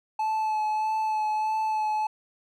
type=tone with vibrato; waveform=triangle; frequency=865 Hz; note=A5; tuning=30 cents flat; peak=-22 dBFS; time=0.19-2.07 s; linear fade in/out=5 ms; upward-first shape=sine; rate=1.6 Hz; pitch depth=18 cents each way; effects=none